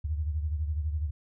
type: beating tone pair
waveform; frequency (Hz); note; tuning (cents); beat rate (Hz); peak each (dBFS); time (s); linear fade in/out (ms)
sine; 75.2 / 87.2; D2 / F2; +42 / -2; 12; -28 / -36; 0.04-1.11; 10
effects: none